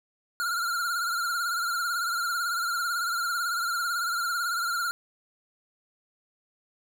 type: tone with vibrato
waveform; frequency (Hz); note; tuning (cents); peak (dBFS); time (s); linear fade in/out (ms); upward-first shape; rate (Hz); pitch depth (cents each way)
square; 1396.9; F6; 0; -27; 0.4-4.91; 0; triangle; 18; 80
effects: none